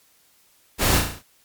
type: noise with echo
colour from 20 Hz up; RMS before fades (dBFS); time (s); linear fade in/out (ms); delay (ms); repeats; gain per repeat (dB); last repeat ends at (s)
pink; -20; 0.78-1.02; 50; 35; 6; -4; 1.23
effects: white hiss -59 dBFS RMS until 1.44 s + MP3 96 kbps